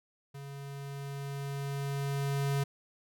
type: tone with level ramp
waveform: square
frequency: 139.7 Hz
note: C#3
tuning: 14 cents sharp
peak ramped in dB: -43 to -28 dBFS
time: 0.34-2.64 s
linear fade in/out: 10 ms
effects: none